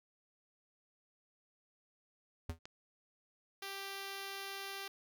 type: tone with exponential decay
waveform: square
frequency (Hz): 82.41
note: E2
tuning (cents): 0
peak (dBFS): -35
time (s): 2.49-2.59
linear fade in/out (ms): 5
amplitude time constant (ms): 21
type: click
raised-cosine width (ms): 0.2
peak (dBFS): -30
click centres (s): 2.655
type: tone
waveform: 5% pulse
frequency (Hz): 392.8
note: G4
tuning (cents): +4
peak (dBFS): -31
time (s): 3.62-4.88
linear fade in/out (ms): 5
effects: none